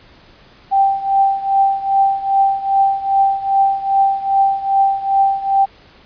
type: tone with tremolo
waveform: sine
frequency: 784 Hz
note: G5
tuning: in tune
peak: -8 dBFS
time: 0.71-5.66 s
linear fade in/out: 20 ms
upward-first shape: triangle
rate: 2.5 Hz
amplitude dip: 85%
effects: pink hiss -46 dBFS RMS until 6.05 s + resampled to 11025 Hz